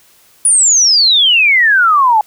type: exponential sweep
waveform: sine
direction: down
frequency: 9900 to 830.6 Hz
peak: -6 dBFS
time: 0.45-2.21 s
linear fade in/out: 2 ms
effects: white hiss -48 dBFS RMS until 2.26 s